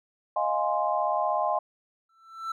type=chord; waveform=sine; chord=F minor seventh; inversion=third; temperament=equal; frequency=622.3 / 698.5 / 830.6 / 1046.5 Hz; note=Eb5 / F5 / Ab5 / C6; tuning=0 / 0 / 0 / 0 cents; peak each=-29 dBFS; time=0.36-1.59 s; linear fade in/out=5 ms
type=tone with exponential growth; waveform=triangle; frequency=1333 Hz; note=E6; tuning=19 cents sharp; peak=-25 dBFS; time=2.09-2.52 s; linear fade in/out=5 ms; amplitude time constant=93 ms
effects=none